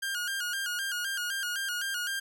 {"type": "tone with vibrato", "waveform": "sawtooth", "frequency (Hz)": 1516, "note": "F#6", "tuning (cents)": 42, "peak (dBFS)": -27, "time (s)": [0.02, 2.2], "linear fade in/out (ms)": 10, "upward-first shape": "square", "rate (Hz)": 3.9, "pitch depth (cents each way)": 88, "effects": []}